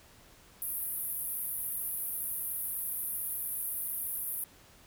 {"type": "band-pass noise", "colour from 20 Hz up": "pink", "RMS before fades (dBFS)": -36, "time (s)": [0.62, 4.44], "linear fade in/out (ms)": 0, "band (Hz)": [10000, 16000], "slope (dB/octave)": 96, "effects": ["pink hiss -58 dBFS RMS until 4.86 s"]}